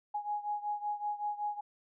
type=beating tone pair; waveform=sine; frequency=830 / 835.3 Hz; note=G#5 / G#5; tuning=-1 / +10 cents; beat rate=5.3 Hz; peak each=-35 / -38 dBFS; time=0.14-1.61 s; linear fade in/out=10 ms; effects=none